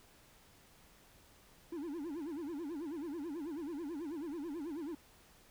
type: tone with vibrato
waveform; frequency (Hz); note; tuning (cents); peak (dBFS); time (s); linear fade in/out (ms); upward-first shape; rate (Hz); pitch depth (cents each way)
triangle; 311.1; D#4; 0; -37; 1.72-4.95; 5; sine; 9.2; 210
effects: pink hiss -63 dBFS RMS until 5.5 s